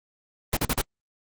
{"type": "noise bursts", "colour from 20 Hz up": "pink", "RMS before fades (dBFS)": -23, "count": 4, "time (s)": [0.53, 0.814], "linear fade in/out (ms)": 2, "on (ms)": 38, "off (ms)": 44, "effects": ["Opus 24 kbps"]}